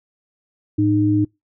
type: tone pair together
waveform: sine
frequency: 108.1 / 306.1 Hz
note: A2 / D#4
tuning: -30 / -28 cents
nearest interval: octave + tritone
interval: 1802 cents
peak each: -19 / -15 dBFS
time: 0.78-1.25 s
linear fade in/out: 10 ms
effects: noise-tail reverb RT60 0.2 s tail -26 dB re dry